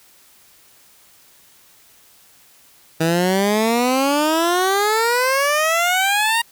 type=exponential sweep; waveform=15% pulse; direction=up; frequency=159.7 to 942 Hz; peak=-9 dBFS; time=3-6.42 s; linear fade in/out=10 ms; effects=white hiss -51 dBFS RMS until 6.51 s